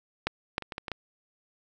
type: clicks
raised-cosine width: 0.3 ms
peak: -10 / -11 / -22 / -20 / -18 / -19 / -16 dBFS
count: 7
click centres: 0.27 / 0.581 / 0.623 / 0.722 / 0.781 / 0.882 / 0.917 s
effects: none